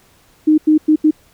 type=tone bursts at uneven times; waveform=sine; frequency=308.3 Hz; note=D#4; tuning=16 cents flat; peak=-7 dBFS; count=4; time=0.47-0.58 / 0.67-0.78 / 0.88-0.96 / 1.04-1.11 s; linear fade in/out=10 ms; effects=pink hiss -52 dBFS RMS until 1.33 s